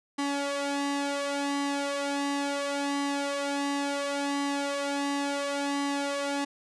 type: tone with flanger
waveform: sawtooth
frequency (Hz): 282.5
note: C#4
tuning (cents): +33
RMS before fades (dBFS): -30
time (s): 0.18-6.45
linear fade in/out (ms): 10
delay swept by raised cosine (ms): 1 to 2.5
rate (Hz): 0.71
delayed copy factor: +0.75
effects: resampled to 22050 Hz